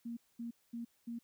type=tone bursts; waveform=sine; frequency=234.2 Hz; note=A#3; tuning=8 cents sharp; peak=-39 dBFS; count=4; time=0.05-1.19 s; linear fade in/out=10 ms; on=120 ms; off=220 ms; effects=white hiss -74 dBFS RMS until 1.23 s